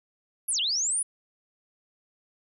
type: linear two-way sweep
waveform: sine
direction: down then up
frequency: 11720 to 2738 to 10070 Hz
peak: -24 dBFS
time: 0.48-1.03 s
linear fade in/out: 10 ms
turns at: 0.6 s
effects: none